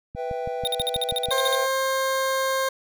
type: chord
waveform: triangle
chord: E minor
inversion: second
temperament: equal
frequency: 493.9 / 659.3 / 784 Hz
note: B4 / E5 / G5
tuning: 0 / 0 / 0 cents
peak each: -27 / -32 / -30 dBFS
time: 0.15-1.68 s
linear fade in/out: 50 ms
type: click train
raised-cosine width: 5 ms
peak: -23 dBFS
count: 8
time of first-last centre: 0.15-1.286 s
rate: 6.16 Hz
type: tone bursts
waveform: square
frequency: 3687 Hz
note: A#7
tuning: 20 cents flat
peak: -23 dBFS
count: 13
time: 0.65-1.549 s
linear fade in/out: 0 ms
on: 23 ms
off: 50 ms
type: tone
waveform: 20% pulse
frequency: 531 Hz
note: C5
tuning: 25 cents sharp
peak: -17 dBFS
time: 1.31-2.69 s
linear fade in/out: 5 ms
effects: none